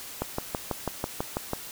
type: click train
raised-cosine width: 1 ms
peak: -13 dBFS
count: 9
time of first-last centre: 0.22-1.534 s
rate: 6.09 Hz
effects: white hiss -41 dBFS RMS until 1.71 s